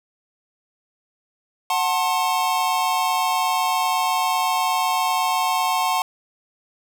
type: chord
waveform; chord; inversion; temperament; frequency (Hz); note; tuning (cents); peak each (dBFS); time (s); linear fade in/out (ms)
square; F# diminished; none; just; 740 / 888 / 1065.6; F#5 / A5 / C6; 0 / +16 / +31; -24; 1.7-6.02; 2
effects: none